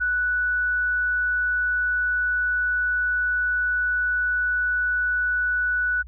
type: tone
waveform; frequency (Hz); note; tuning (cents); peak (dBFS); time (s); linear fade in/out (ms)
sine; 1480; F#6; 0; -20; 0-6.03; 20
effects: added 60 Hz sine -38 dBFS peak until 6.07 s